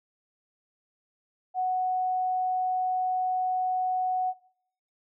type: tone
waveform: sine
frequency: 740 Hz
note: F#5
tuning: in tune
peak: -24 dBFS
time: 1.54-4.34 s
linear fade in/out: 50 ms
effects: noise-tail reverb RT60 0.7 s tail -20 dB re dry